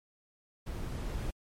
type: noise with level ramp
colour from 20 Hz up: brown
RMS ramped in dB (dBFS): -38 to -35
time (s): 0.66-1.31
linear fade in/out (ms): 10
effects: MP3 64 kbps